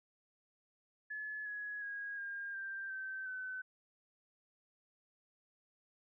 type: tone with pitch steps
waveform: sine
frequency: 1712 / 1677.7 / 1644.2 / 1611.3 / 1579 / 1547.4 / 1516.4 Hz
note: A6 / G#6 / G#6 / G6 / G6 / G6 / F#6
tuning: -48 / +17 / -18 / +47 / +12 / -23 / +42 cents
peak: -40 dBFS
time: 1.1-3.62 s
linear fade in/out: 10 ms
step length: 360 ms
effects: none